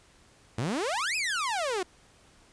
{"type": "exponential two-way sweep", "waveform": "sawtooth", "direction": "up then down", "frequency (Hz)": [103, 2639, 347.4], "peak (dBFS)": -24, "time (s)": [0.58, 1.83], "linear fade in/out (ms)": 5, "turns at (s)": 1.16, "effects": ["pink hiss -59 dBFS RMS until 2.52 s", "resampled to 22050 Hz"]}